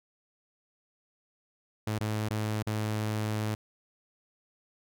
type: tone with dropouts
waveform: sawtooth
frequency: 107.5 Hz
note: A2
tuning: 40 cents flat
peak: -25 dBFS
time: 1.87-3.55 s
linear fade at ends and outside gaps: 5 ms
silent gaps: 1.987-2.007 / 2.287-2.306 / 2.627-2.667 s
effects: none